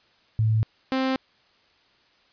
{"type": "tone pair in turn", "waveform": ["sine", "sawtooth"], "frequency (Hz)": [110, 262.9], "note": ["A2", "C4"], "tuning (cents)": [0, 8], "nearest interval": "octave + minor third", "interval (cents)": 1508, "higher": "second", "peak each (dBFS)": -18, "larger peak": "neither", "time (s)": [[0.39, 0.63], [0.92, 1.16]], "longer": "neither", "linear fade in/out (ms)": 0, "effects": ["white hiss -61 dBFS RMS until 2.32 s", "resampled to 11025 Hz"]}